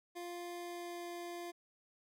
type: tone with pitch glide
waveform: 25% pulse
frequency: 349.2 to 347.2 Hz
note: F4 to F4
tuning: 0 to -10 cents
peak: -39 dBFS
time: 0.15-1.52 s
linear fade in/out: 20 ms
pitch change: -10 cents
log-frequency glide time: 0.55-1.07 s
effects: none